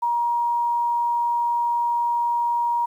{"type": "tone", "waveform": "sine", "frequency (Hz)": 948, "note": "A#5", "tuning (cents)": 29, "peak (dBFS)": -19, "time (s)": [0.02, 2.86], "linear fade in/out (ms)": 10, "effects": ["9-bit"]}